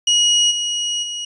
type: tone with level steps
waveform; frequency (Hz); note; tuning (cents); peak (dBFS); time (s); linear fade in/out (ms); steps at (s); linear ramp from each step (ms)
30% pulse; 2900; F#7; -35; -9 / -16 / -21; 0.07-1.25; 5; 0.5 / 1.02; 20
effects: resampled to 22050 Hz